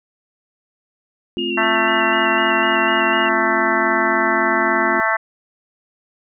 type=chord; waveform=sine; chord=F major; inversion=first; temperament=just; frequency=218.3 / 261.9 / 349.2 Hz; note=A3 / C4 / F4; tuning=-13 / +2 / 0 cents; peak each=-28 / -27 / -23 dBFS; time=1.37-5 s; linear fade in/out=0 ms
type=tone with vibrato; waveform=sine; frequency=2794 Hz; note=F7; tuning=in tune; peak=-23 dBFS; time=1.38-3.29 s; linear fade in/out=5 ms; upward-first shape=square; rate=4 Hz; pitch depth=30 cents each way
type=harmonic tone; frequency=221.3 Hz; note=A3; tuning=10 cents sharp; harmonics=3 / 4 / 5 / 6 / 7 / 8 / 9; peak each=-23 / -23 / -23 / -23 / -23 / -23 / -23 dBFS; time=1.57-5.17 s; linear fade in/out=10 ms
effects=none